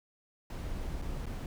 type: noise with dropouts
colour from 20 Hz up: brown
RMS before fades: -37 dBFS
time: 0.5-1.46 s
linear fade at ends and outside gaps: 2 ms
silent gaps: 1.017-1.021 / 1.258-1.265 s
effects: none